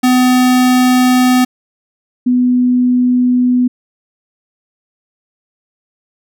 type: tone pair in turn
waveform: square / sine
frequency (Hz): 252.2 / 248.6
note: B3 / B3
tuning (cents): +36 / +12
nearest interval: unison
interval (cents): 24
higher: first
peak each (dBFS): -8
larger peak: neither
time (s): 0.03-1.45 / 2.26-3.68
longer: neither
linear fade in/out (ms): 10
effects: none